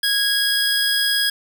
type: tone cluster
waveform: square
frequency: 1647 / 3320 / 5000 Hz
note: G#6 / G#7 / D#8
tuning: -15 / -1 / +8 cents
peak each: -22 dBFS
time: 0.03-1.3 s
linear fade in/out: 5 ms
effects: none